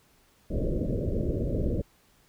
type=low-pass noise; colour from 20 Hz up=pink; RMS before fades=-28 dBFS; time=0.5-1.82 s; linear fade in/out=10 ms; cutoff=600 Hz; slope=96 dB/octave; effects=pink hiss -63 dBFS RMS until 2.28 s